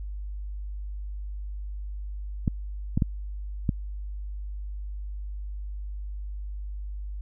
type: clicks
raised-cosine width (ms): 5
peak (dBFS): -10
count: 4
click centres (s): 2.478 / 2.975 / 3.022 / 3.692
effects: added 50 Hz sine -32 dBFS peak until 7.21 s